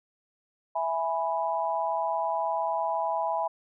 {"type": "chord", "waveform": "sine", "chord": "E major", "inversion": "none", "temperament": "equal", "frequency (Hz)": [659.3, 830.6, 987.8], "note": ["E5", "G#5", "B5"], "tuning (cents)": [0, 0, 0], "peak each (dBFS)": -30, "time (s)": [0.75, 3.48], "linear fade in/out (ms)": 10, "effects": []}